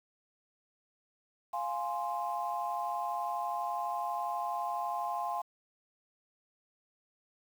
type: chord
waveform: sine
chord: F minor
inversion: none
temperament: equal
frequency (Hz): 698.5 / 830.6 / 1046.5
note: F5 / Ab5 / C6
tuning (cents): 0 / 0 / 0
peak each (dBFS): -36 / -36 / -36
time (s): 1.53-5.42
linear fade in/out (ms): 10
effects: tanh soft clip ceiling -22 dBFS + 9-bit